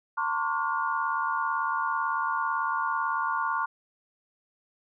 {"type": "tone cluster", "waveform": "sine", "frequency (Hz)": [907, 1056, 1134, 1430], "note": ["A#5", "C6", "C#6", "F6"], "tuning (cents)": [-48, 16, 39, 41], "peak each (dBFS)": -31, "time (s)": [0.17, 3.66], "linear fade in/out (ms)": 10, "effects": []}